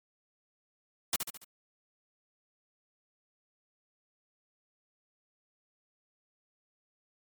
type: noise with echo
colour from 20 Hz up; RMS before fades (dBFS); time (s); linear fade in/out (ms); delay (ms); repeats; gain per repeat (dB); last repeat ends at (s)
white; -28; 1.13-1.16; 2; 71; 4; -6; 1.444
effects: MP3 96 kbps